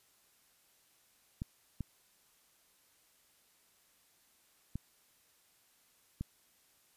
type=clicks; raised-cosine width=5 ms; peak=-25 dBFS; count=4; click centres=1.419 / 1.807 / 4.756 / 6.21 s; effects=white hiss -69 dBFS RMS until 6.96 s + resampled to 32000 Hz